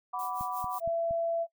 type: chord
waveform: sine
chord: B minor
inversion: second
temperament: equal with one note detuned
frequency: 740 / 987.8 / 1164.5 Hz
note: F#5 / B5 / D6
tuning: 0 / 0 / -15 cents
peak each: -36 dBFS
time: 0.13-0.79 s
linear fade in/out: 10 ms
type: noise with tremolo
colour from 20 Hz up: violet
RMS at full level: -44 dBFS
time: 0.19-0.8 s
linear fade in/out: 0 ms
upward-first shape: sine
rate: 5.6 Hz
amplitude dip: 90%
type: click train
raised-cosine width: 5 ms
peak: -31 dBFS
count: 4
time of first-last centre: 0.41-1.109 s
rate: 4.29 Hz
type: tone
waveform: sine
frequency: 670 Hz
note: E5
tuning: 28 cents sharp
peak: -27 dBFS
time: 0.8-1.47 s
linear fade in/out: 50 ms
effects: noise-tail reverb RT60 0.1 s tail -22 dB re dry